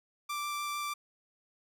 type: tone with vibrato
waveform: sawtooth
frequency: 1174.7 Hz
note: D6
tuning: in tune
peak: -30 dBFS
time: 0.29-0.94 s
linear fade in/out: 10 ms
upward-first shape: triangle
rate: 6.6 Hz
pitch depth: 8 cents each way
effects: none